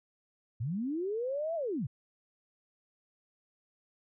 sine linear two-way sweep, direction up then down, 100.8 to 682 to 100.8 Hz, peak -31 dBFS, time 0.6-1.87 s, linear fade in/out 10 ms, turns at 1.55 s, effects none

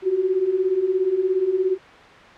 sine beating tone pair, 361.4 / 378.4 Hz, F#4 / F#4, -41 / +39 cents, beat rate 17 Hz, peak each -24 / -19 dBFS, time 0.02-1.78 s, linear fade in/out 50 ms, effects white hiss -43 dBFS RMS until 2.37 s + low-pass 2000 Hz 12 dB/octave

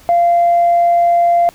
sine tone, 691 Hz, F5, 19 cents flat, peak -7 dBFS, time 0.09-1.49 s, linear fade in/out 0 ms, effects tanh soft clip ceiling -5 dBFS + pink hiss -44 dBFS RMS until 1.54 s

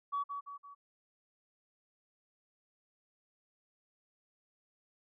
sine tone with echo, 1134 Hz, C#6, 39 cents sharp, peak -31 dBFS, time 0.12-0.24 s, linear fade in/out 20 ms, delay 170 ms, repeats 3, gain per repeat -6 dB, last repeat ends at 0.75 s, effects tanh soft clip ceiling -27 dBFS

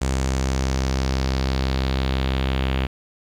sawtooth tone with low-pass filter sweep, 66 Hz, C2, 16 cents sharp, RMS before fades -22 dBFS, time 0.01-2.87 s, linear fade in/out 10 ms, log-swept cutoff 7700 to 3000 Hz, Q 2.5, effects 8-bit

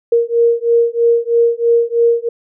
sine beating tone pair, 466.2 / 469.3 Hz, A#4 / A#4, 0 / +12 cents, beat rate 3.1 Hz, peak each -13 dBFS, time 0.12-2.29 s, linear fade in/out 5 ms, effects none

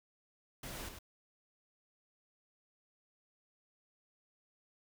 pink noise with echo, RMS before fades -45 dBFS, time 0.63-0.89 s, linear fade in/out 5 ms, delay 99 ms, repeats 1, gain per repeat -6 dB, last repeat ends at 0.989 s, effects none

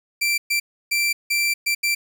sawtooth tone bursts at uneven times, 2349 Hz, D7, in tune, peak -15 dBFS, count 6, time 0.21-0.38 / 0.5-0.6 / 0.91-1.13 / 1.3-1.54 / 1.66-1.75 / 1.83-1.95 s, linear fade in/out 10 ms, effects 9-bit

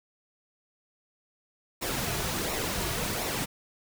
pink noise with flanger, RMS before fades -31 dBFS, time 1.81-3.46 s, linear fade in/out 20 ms, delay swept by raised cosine 0.62 to 3.92 ms, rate 1.4 Hz, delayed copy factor -0.55, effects none

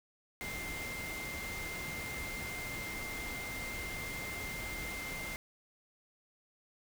sine tone in noise, 2098 Hz, C7, 4 cents sharp, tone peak -41 dBFS, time 0.41-5.36 s, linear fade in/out 0 ms, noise pink, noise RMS -43 dBFS, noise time 0.41-5.36 s, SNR -1 dB, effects none

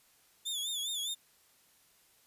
sawtooth tone with vibrato, 3492 Hz, A7, 14 cents flat, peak -31 dBFS, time 0.45-1.15 s, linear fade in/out 20 ms, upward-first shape sine, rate 4.9 Hz, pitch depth 89 cents each way, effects white hiss -66 dBFS RMS until 2.26 s + resampled to 32000 Hz

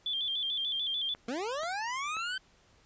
sine tone with vibrato, 3322 Hz, G#7, in tune, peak -30 dBFS, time 0.06-1.14 s, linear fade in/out 2 ms, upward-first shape square, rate 6.8 Hz, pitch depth 72 cents each way
clicks, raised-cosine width 0.5 ms, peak -31 dBFS, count 3, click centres 1.149 / 1.634 / 2.168 s
25% pulse linear sweep, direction up, 220 to 1557 Hz, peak -29 dBFS, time 1.28-2.38 s, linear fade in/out 5 ms
effects pink hiss -64 dBFS RMS until 2.85 s + resampled to 16000 Hz

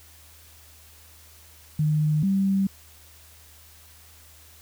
sine tone pair in turn, 152.4 / 194.52 Hz, D#3 / G3, -36 / -13 cents, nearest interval major third, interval 423 cents, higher second, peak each -19 dBFS, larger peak neither, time 1.79-2.23 / 2.23-2.67 s, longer neither, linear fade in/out 5 ms, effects added 78 Hz sine -53 dBFS peak until 4.61 s + white hiss -52 dBFS RMS until 4.61 s

